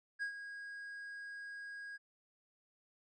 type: tone with ADSR envelope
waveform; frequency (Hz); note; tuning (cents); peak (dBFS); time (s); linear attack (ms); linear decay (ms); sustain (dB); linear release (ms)
triangle; 1640; G#6; -22; -33; 0.19-1.98; 33; 94; -10; 25
effects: resampled to 22050 Hz